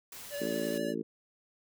white noise, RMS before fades -46 dBFS, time 0.12-0.78 s, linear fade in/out 2 ms
square tone with vibrato, 575 Hz, D5, 37 cents flat, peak -36 dBFS, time 0.3-0.95 s, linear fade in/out 50 ms, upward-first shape sine, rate 12 Hz, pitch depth 25 cents each way
harmonic tone, 55.6 Hz, A1, 19 cents sharp, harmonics 3 / 4 / 5 / 6 / 7 / 8, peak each -44 / -38 / -38 / -38 / -40 / -39 dBFS, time 0.4-1.03 s, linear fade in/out 20 ms
effects none

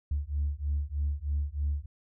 sine beating tone pair, 71 / 74.2 Hz, C#2 / D2, +42 / +18 cents, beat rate 3.2 Hz, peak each -30 dBFS, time 0.11-1.86 s, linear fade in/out 5 ms, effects tanh soft clip ceiling -22 dBFS

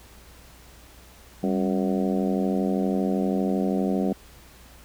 harmonic tone with a mistuned harmonic, 92.6 Hz, F#2, 2 cents sharp, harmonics 2 / 3 / 4 / 5 / 6 / 7 / 8, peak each -24 / -28 / -30 / -32 / -34 / -35 / -36 dBFS, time 1.43-4.13 s, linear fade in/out 5 ms, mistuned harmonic 2, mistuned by +96 cents, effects added 60 Hz sine -51 dBFS peak until 4.84 s + pink hiss -51 dBFS RMS until 4.84 s

